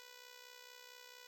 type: tone with amplitude modulation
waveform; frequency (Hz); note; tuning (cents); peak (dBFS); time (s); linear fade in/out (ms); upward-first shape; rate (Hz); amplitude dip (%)
5% pulse; 493.9; B4; 0; -40; 0-1.27; 0; sine; 64.4; 65
effects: none